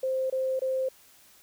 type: tone bursts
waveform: sine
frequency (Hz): 523.3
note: C5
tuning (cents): 0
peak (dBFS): -25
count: 3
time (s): 0.03-0.888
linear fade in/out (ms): 5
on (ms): 270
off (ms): 24
effects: white hiss -57 dBFS RMS until 1.42 s